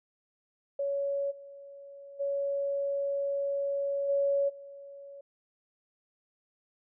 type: tone with level steps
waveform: sine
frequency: 560 Hz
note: C#5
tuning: 18 cents sharp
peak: -28 / -45 / -28 / -24 / -44 dBFS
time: 0.79-5.21 s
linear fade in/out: 5 ms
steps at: 1.3 / 2.19 / 4.08 / 4.48 s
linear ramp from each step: 20 ms
effects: none